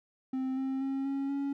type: tone with pitch steps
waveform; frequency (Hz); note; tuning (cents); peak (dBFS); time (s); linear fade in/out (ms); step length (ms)
triangle; 261.6 / 265.9 / 270.2 / 274.6 / 279.1; C4 / C4 / C#4 / C#4 / C#4; 0 / +28 / -44 / -16 / +12; -28; 0.33-1.53; 5; 240
effects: none